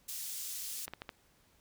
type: high-pass noise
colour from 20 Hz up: pink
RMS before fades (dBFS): -41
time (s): 0.08-0.86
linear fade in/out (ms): 10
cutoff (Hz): 5900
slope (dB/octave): 12
type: clicks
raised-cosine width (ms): 0.3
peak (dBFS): -25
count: 4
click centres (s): 0.88 / 0.936 / 1.019 / 1.092
effects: pink hiss -68 dBFS RMS until 1.6 s